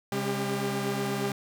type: tone cluster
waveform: sawtooth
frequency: 134.1 / 202.7 / 276.9 / 397 Hz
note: C3 / G#3 / C#4 / G4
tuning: +43 / -42 / -2 / +22 cents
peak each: -30 / -28 / -37 / -28 dBFS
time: 0.12-1.32 s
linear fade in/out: 2 ms
effects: none